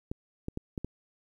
clicks, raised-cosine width 3 ms, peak -21 dBFS, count 5, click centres 0.115 / 0.484 / 0.574 / 0.778 / 0.846 s, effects 10-bit

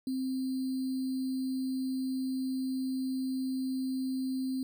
sine tone with sample-and-hold, 261.6 Hz, C4, in tune, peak -30 dBFS, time 0.07-4.63 s, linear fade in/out 2 ms, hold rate 4410 Hz, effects none

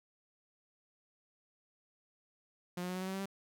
sawtooth tone with pitch steps, 177.7 / 180.18 / 182.7 / 185.25 / 187.83 / 190.45 / 193.11 / 195.81 Hz, F3 / F#3 / F#3 / F#3 / F#3 / G3 / G3 / G3, +30 / -46 / -22 / +2 / +26 / -50 / -26 / -2 cents, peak -33 dBFS, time 2.77-3.258 s, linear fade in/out 5 ms, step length 61 ms, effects none

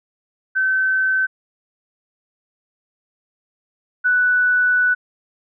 sine tone pair in turn, 1533 / 1485.1 Hz, G6 / F#6, -39 / +6 cents, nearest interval minor second, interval 55 cents, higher first, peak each -15 / -13 dBFS, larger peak second, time 0.55-1.27 / 4.04-4.95 s, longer second, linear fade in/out 20 ms, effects none

